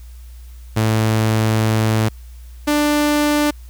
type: tone pair in turn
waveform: sawtooth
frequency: 110 / 295.6 Hz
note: A2 / D4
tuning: 0 / +11 cents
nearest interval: octave + perfect fourth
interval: 1711 cents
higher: second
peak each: -10 dBFS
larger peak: neither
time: 0.76-2.09 / 2.67-3.51 s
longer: first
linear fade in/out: 10 ms
effects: added 60 Hz sine -34 dBFS peak until 3.69 s + white hiss -52 dBFS RMS until 3.69 s